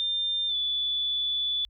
sine tone with pitch glide, 3600 to 3463 Hz, A7 to A7, +39 to -28 cents, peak -25 dBFS, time 0-1.65 s, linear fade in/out 0 ms, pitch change -67 cents, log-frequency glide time 0.48-0.55 s, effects added 50 Hz sine -55 dBFS peak until 1.69 s

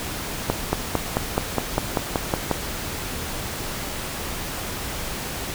accelerating click train, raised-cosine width 1 ms, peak -5 dBFS, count 11, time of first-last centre 0.5-2.513 s, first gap 230 ms, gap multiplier 0.97, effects pink hiss -30 dBFS RMS until 5.54 s

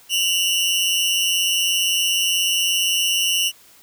sawtooth tone pair together, 2783 / 2966 Hz, F7 / F#7, -7 / +4 cents, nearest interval minor second, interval 111 cents, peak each -17 dBFS, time 0.09-3.52 s, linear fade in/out 50 ms, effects white hiss -50 dBFS RMS until 3.82 s

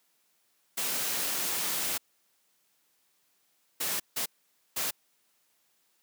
white noise bursts at uneven times, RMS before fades -31 dBFS, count 4, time 0.77-1.98 / 3.8-4 / 4.16-4.26 / 4.76-4.91 s, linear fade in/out 10 ms, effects white hiss -71 dBFS RMS until 6.02 s + high-pass 150 Hz 12 dB/octave

